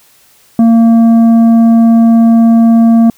triangle tone with tanh clipping, 229.1 Hz, A#3, 30 cents flat, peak -4 dBFS, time 0.59-3.1 s, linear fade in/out 2 ms, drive 11 dB, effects white hiss -46 dBFS RMS until 3.17 s

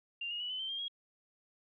sine tone with pitch steps, 2787 / 2865 / 2946 / 3029 / 3114 / 3201 / 3291 Hz, F7 / F7 / F#7 / F#7 / G7 / G7 / G#7, -4 / +44 / -8 / +40 / -12 / +36 / -16 cents, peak -36 dBFS, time 0.21-0.882 s, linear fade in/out 5 ms, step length 96 ms, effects none

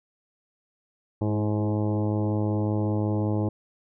harmonic tone with a mistuned harmonic, 105.4 Hz, G#2, 26 cents sharp, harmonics 1 / 2 / 3 / 4 / 5 / 6 / 7 / 8 / 9 / 10, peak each -25 / -30 / -29 / -35 / -35 / -39 / -45 / -39 / -49 / -48 dBFS, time 1.21-3.49 s, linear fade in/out 5 ms, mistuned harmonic 3, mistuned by +18 cents, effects none

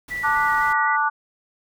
pink noise, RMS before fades -41 dBFS, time 0.08-0.73 s, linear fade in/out 5 ms
sine tone with vibrato, 1944 Hz, B6, 28 cents flat, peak -25 dBFS, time 0.1-0.97 s, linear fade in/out 20 ms, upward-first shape square, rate 3.9 Hz, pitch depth 15 cents each way
harmonic tone, 293.7 Hz, D4, in tune, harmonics 3 / 4 / 5, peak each -22 / -22 / -22 dBFS, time 0.23-1.1 s, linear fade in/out 20 ms
effects none

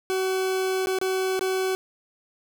40% pulse tone with dropouts, 377.3 Hz, F#4, 34 cents sharp, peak -22 dBFS, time 0.1-1.75 s, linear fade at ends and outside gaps 0 ms, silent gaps 0.86-0.871 / 0.987-1.014 / 1.393-1.41 s, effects none

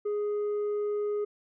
sine tone with tanh clipping, 415.3 Hz, G#4, in tune, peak -28 dBFS, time 0.05-1.25 s, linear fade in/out 10 ms, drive 3 dB, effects none

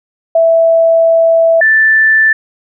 sine tone pair in turn, 659.3 / 1763.4 Hz, E5 / A6, 0 / +3 cents, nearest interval octave + perfect fourth, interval 1703 cents, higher second, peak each -5 / -5 dBFS, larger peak neither, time 0.35-1.61 / 1.61-2.33 s, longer first, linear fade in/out 5 ms, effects none

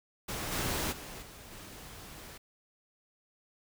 pink noise with level steps, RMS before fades -37 / -33 / -45 / -50 / -48 dBFS, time 0.28-2.38 s, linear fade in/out 10 ms, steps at 0.51 / 0.91 / 1.21 / 1.5 s, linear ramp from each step 20 ms, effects none

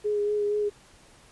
sine tone with vibrato, 415.3 Hz, G#4, in tune, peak -23 dBFS, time 0.04-0.7 s, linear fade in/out 20 ms, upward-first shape sine, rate 4.2 Hz, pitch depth 19 cents each way, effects pink hiss -55 dBFS RMS until 1.31 s + resampled to 24000 Hz

